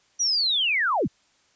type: linear sweep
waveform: sine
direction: down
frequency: 5930 to 59 Hz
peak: -20 dBFS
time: 0.19-1.08 s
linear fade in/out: 20 ms
effects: white hiss -63 dBFS RMS until 1.55 s + resampled to 16000 Hz